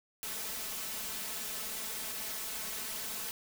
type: noise with comb filter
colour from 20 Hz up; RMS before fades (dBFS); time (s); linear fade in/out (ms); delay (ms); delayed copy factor
white; -39; 0.23-3.31; 0; 4.6; +0.9
effects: none